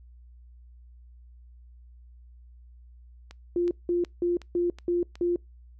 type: click train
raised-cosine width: 0.2 ms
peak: -27 dBFS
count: 6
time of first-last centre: 3.31-5.155 s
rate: 2.71 Hz
type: tone bursts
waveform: sine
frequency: 349.2 Hz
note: F4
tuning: in tune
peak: -22 dBFS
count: 6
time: 3.56-5.36 s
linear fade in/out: 2 ms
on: 150 ms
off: 180 ms
effects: noise-tail reverb RT60 0.2 s tail -26 dB re dry + added 60 Hz sine -48 dBFS peak until 5.79 s